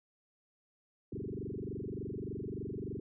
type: tone with frequency modulation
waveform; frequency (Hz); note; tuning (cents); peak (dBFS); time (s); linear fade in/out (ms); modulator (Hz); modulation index
sine; 250.8; B3; +27; -37; 1.12-3; 5; 23.4; 7.4
effects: none